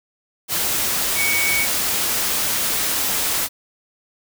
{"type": "tone in noise", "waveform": "sine", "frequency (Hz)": 2243, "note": "C#7", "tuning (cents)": 20, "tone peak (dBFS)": -19, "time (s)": [1.15, 1.67], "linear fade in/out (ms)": 50, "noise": "white", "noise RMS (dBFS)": -21, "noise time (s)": [0.48, 3.49], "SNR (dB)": -1, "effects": []}